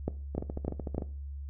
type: two click trains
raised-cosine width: 2 ms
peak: -22 / -16 dBFS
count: 10 / 4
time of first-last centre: 0.35-1.022 / 0.08-0.981 s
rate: 13.4 / 3.33 Hz
effects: noise-tail reverb RT60 0.4 s tail -18 dB re dry + added 70 Hz sine -37 dBFS peak until 1.49 s